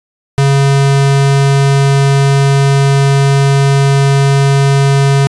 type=tone; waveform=square; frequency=138.5 Hz; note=C#3; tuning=1 cent flat; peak=-7 dBFS; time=0.38-5.27 s; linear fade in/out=0 ms; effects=resampled to 22050 Hz